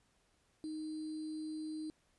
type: tone with sample-and-hold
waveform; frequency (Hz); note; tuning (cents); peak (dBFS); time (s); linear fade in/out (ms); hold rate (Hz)
sine; 311.1; D#4; 0; -39; 0.64-1.9; 0; 4410
effects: pink hiss -74 dBFS RMS until 2.18 s + resampled to 24000 Hz